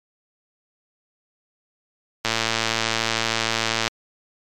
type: click train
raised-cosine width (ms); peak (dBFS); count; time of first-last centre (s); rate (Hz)
0.2; -3; 185; 2.25-3.878; 113
effects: MP3 96 kbps